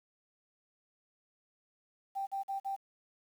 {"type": "tone bursts", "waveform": "sine", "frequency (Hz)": 784, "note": "G5", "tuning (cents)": 0, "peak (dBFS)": -33, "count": 4, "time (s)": [2.15, 2.765], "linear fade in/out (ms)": 20, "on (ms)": 120, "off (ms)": 45, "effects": ["10-bit"]}